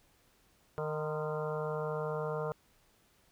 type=harmonic tone with a mistuned harmonic; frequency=153.7 Hz; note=D#3; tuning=21 cents flat; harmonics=1 / 3 / 4 / 5 / 6 / 7 / 8 / 9; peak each=-39 / -36 / -40 / -47 / -47 / -45 / -46 / -47 dBFS; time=0.78-2.52 s; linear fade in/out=0 ms; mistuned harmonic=7; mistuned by=-59 cents; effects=pink hiss -68 dBFS RMS until 3.31 s